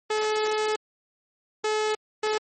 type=tone bursts at uneven times; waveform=sawtooth; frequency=429.5 Hz; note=A4; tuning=42 cents flat; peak=-19 dBFS; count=3; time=0.1-0.76 / 1.64-1.95 / 2.23-2.38 s; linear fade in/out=5 ms; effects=MP3 32 kbps